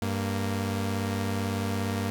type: tone pair together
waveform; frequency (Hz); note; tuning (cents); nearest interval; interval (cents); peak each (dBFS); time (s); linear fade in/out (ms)
sawtooth; 97.71 / 231.9; G2 / A#3; -5 / -9; octave + minor third; 1496; -25 / -27; 0.02-2.1; 0
effects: none